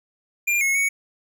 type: tone with pitch steps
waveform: square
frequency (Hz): 2396 / 2178 / 2228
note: D7 / C#7 / C#7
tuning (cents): +34 / -31 / +8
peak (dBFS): -19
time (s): 0.47-0.89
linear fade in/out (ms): 10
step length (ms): 140
effects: none

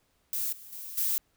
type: noise with level steps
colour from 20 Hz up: violet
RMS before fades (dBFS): -31 / -48 / -41 / -28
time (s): 0.33-1.18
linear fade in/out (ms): 0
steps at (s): 0.52 / 0.72 / 0.97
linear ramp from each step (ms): 10
effects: pink hiss -71 dBFS RMS until 1.36 s

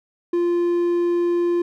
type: tone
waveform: triangle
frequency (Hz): 347.3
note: F4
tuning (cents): -10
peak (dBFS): -15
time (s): 0.33-1.62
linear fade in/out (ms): 5
effects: none

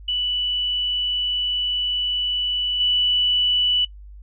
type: tone with level steps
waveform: sine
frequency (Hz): 2965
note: F#7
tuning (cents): +3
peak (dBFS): -20 / -16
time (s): 0.08-3.85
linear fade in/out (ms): 5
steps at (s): 2.8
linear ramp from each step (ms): 5
effects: noise-tail reverb RT60 0.1 s tail -21 dB re dry + added 50 Hz sine -38 dBFS peak until 4.22 s

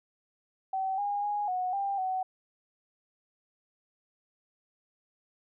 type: tone with pitch steps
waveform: sine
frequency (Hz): 765 / 815 / 826 / 734 / 794 / 750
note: G5 / G#5 / G#5 / F#5 / G5 / F#5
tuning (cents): -42 / -33 / -10 / -14 / +22 / +23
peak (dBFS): -28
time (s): 0.73-2.23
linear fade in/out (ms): 5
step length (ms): 250
effects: none

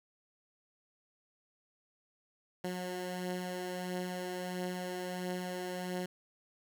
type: beating tone pair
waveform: 15% pulse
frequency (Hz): 180 / 181.5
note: F#3 / F#3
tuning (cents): -47 / -33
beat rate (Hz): 1.5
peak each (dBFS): -38 / -31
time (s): 2.64-6.06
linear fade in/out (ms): 5
effects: none

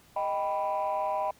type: chord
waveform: sine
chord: Eb augmented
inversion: none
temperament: equal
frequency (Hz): 622.3 / 784 / 987.8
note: Eb5 / G5 / B5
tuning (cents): 0 / 0 / 0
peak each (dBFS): -30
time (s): 0.16-1.31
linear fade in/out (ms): 5
effects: tanh soft clip ceiling -22 dBFS + pink hiss -59 dBFS RMS until 1.39 s

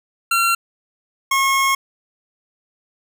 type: tone pair in turn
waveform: 25% pulse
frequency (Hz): 1368 / 1085.8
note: F6 / C#6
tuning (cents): -36 / -36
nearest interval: major third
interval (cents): 400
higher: first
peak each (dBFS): -11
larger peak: neither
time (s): 0.31-0.55 / 1.31-1.75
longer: second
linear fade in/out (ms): 5
effects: none

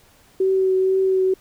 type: tone with vibrato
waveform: sine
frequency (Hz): 378.8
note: F#4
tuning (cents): +41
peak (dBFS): -15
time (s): 0.4-1.34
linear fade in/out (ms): 5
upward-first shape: triangle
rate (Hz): 2.1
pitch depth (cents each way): 17
effects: pink hiss -54 dBFS RMS until 1.4 s

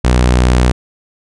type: tone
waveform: sawtooth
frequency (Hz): 61.74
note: B1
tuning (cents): 0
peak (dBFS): -4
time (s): 0.04-0.72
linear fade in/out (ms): 10
effects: resampled to 22050 Hz

